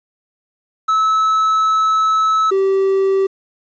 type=tone pair in turn; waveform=triangle; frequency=1300 / 387.2 Hz; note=E6 / G4; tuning=-24 / -21 cents; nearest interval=octave + major sixth; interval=2097 cents; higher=first; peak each=-10 dBFS; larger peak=neither; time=0.88-2.51 / 2.51-3.27 s; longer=first; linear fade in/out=10 ms; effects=resampled to 16000 Hz + 8-bit